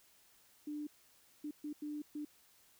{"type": "tone bursts at uneven times", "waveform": "sine", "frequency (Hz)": 297.5, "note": "D4", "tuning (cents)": 22, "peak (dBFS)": -39, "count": 5, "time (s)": [[0.67, 0.87], [1.44, 1.51], [1.64, 1.73], [1.82, 2.02], [2.15, 2.25]], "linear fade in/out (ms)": 5, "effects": ["white hiss -67 dBFS RMS until 2.79 s"]}